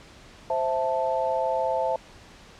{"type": "chord", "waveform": "sine", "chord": "A minor", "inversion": "first", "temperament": "equal", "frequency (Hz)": [523.3, 659.3, 880], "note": ["C5", "E5", "A5"], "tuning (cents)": [0, 0, 0], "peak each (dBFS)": -27, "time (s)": [0.5, 1.96], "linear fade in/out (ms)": 2, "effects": ["pink hiss -49 dBFS RMS until 2.59 s", "low-pass 6000 Hz 12 dB/octave"]}